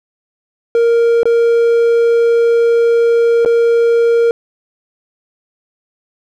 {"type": "tone with dropouts", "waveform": "triangle", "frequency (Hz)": 466.2, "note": "A#4", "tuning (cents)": 0, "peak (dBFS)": -6, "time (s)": [0.75, 4.31], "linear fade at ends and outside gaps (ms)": 1, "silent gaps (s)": [[1.232, 1.255], [3.449, 3.459]], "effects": []}